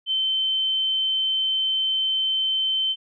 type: tone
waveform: sine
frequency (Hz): 3086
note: G7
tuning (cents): -28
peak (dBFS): -20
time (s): 0.06-2.96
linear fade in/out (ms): 50
effects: none